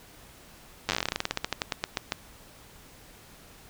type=slowing click train; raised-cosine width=0.2 ms; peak=-9 dBFS; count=25; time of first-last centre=0.89-2.121 s; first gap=9 ms; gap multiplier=1.13; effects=pink hiss -52 dBFS RMS until 3.69 s